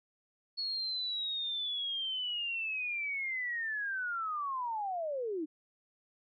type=linear sweep; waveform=sine; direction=down; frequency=4373 to 292 Hz; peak=-33 dBFS; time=0.57-5.46 s; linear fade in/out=20 ms; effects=none